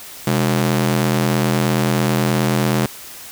sawtooth ring-modulated tone, 166.4 Hz, E3, 17 cents sharp, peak -8 dBFS, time 0.27-2.86 s, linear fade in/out 2 ms, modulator 38.5 Hz, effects white hiss -36 dBFS RMS until 3.31 s

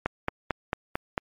click train, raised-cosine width 0.5 ms, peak -10 dBFS, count 6, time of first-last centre 0.06-1.179 s, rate 4.47 Hz, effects MP3 64 kbps

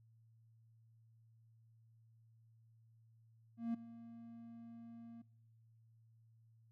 triangle tone with ADSR envelope, 231.5 Hz, A#3, 12 cents flat, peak -32 dBFS, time 3.57-5.22 s, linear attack 170 ms, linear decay 9 ms, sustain -17 dB, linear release 7 ms, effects noise-tail reverb RT60 0.9 s tail -24 dB re dry + added 113 Hz sine -65 dBFS peak until 6.71 s

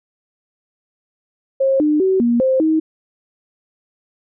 sine tone with pitch steps, 537 / 301.3 / 379.4 / 237.2 / 524 / 316.1 Hz, C5 / D4 / F#4 / A#3 / C5 / D#4, +45 / +44 / +43 / +30 / +2 / +27 cents, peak -12 dBFS, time 1.6-2.8 s, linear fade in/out 10 ms, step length 200 ms, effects none

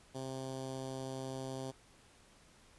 10% pulse tone with notch filter, 132.1 Hz, C3, 17 cents sharp, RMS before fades -42 dBFS, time 0.14-1.72 s, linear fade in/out 20 ms, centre 2000 Hz, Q 0.9, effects pink hiss -63 dBFS RMS until 2.78 s + resampled to 24000 Hz

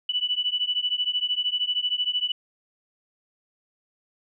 sine beating tone pair, 2960 / 2973 Hz, F#7 / F#7, 0 / +8 cents, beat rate 13 Hz, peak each -26 dBFS, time 0.09-2.32 s, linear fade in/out 5 ms, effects none

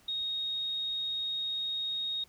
sine tone, 3737 Hz, A#7, 4 cents sharp, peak -31 dBFS, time 0.08-2.24 s, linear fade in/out 5 ms, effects pink hiss -62 dBFS RMS until 2.28 s

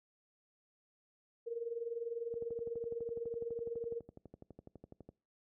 sine tone with tremolo, 466.2 Hz, A#4, in tune, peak -34 dBFS, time 1.46-4.01 s, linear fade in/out 20 ms, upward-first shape sine, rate 20 Hz, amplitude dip 75%
click train, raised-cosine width 2 ms, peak -37 dBFS, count 34, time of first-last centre 2.34-5.09 s, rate 12 Hz
effects noise-tail reverb RT60 0.4 s tail -25 dB re dry + high-pass 60 Hz 12 dB/octave

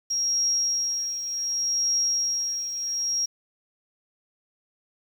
sine tone with tremolo, 5610 Hz, F8, 7 cents sharp, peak -20 dBFS, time 0.1-3.26 s, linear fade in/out 10 ms, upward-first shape triangle, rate 0.67 Hz, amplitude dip 65%, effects 8-bit

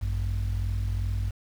sine tone pair together, 53.91 / 96.5 Hz, A1 / G2, -35 / -27 cents, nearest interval minor seventh, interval 1008 cents, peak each -26 / -26 dBFS, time 0.01-1.31 s, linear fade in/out 20 ms, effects tanh soft clip ceiling -22 dBFS + 8-bit

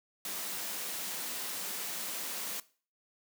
white high-pass noise, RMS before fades -38 dBFS, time 0.25-2.6 s, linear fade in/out 2 ms, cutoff 150 Hz, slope 96 dB/octave, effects noise-tail reverb RT60 0.4 s tail -19 dB re dry

